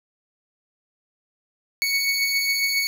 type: beating tone pair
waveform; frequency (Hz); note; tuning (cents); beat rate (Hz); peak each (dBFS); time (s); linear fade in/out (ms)
25% pulse; 2217 / 2224.3; C#7 / C#7; 0 / +5; 7.3; -25 / -17; 1.82-2.87; 0
effects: none